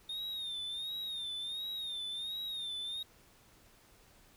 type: tone with vibrato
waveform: triangle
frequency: 3669 Hz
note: A#7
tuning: 28 cents flat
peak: -36 dBFS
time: 0.09-3.03 s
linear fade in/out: 5 ms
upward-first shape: sine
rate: 1.4 Hz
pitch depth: 82 cents each way
effects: pink hiss -63 dBFS RMS until 4.36 s